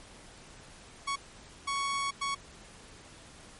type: tone bursts at uneven times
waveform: sawtooth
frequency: 1113 Hz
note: C#6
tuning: 7 cents sharp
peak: -26 dBFS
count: 3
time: 1.07-1.16 / 1.67-2.11 / 2.21-2.35 s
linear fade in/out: 10 ms
effects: pink hiss -52 dBFS RMS until 3.59 s + MP3 48 kbps